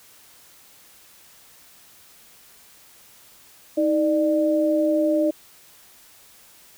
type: tone pair together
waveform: sine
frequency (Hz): 315.5 / 596.5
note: D#4 / D5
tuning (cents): +24 / +27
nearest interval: major seventh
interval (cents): 1103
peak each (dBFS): -20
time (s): 3.77-5.31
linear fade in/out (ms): 10
effects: white hiss -51 dBFS RMS until 6.77 s